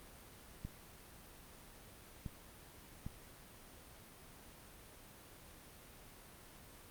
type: clicks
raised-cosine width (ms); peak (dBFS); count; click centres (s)
5; -30; 3; 0.65 / 2.262 / 3.065
effects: pink hiss -57 dBFS RMS until 6.9 s + Opus 32 kbps